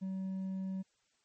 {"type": "tone with hard clipping", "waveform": "sine", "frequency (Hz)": 190, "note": "F#3", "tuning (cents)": 46, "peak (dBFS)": -36, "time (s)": [0.01, 0.83], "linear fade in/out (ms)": 20, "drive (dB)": 2, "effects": ["white hiss -75 dBFS RMS until 1.24 s", "MP3 32 kbps"]}